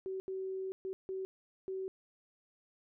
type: tone bursts at uneven times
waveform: sine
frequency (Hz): 380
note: F#4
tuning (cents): +46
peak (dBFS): -36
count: 5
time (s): 0.06-0.2 / 0.28-0.72 / 0.85-0.93 / 1.09-1.25 / 1.68-1.88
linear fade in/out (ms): 0
effects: none